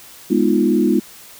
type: chord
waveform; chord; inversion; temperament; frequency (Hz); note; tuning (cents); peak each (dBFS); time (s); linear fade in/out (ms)
sine; F half-diminished seventh; first; equal; 207.7 / 246.9 / 311.1 / 349.2; Ab3 / Cb4 / Eb4 / F4; 0 / 0 / 0 / 0; -18; 0.3-1; 10
effects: white hiss -41 dBFS RMS until 1.39 s